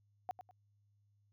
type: tone with echo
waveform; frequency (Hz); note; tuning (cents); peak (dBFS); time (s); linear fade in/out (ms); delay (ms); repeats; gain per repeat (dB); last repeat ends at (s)
sine; 735; F#5; -12; -35; 0.29-0.31; 0; 100; 2; -11; 0.51
effects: added 102 Hz sine -70 dBFS peak until 1.32 s